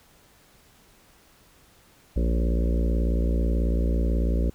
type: harmonic tone with a mistuned harmonic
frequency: 58.27 Hz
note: A#1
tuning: in tune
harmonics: 1 / 3 / 4 / 5 / 6 / 7 / 8 / 9 / 10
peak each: -21 / -31 / -33 / -35 / -37 / -38 / -39 / -40 / -41 dBFS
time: 2.16-4.5 s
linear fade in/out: 5 ms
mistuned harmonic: 10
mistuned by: -37 cents
effects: pink hiss -57 dBFS RMS until 4.54 s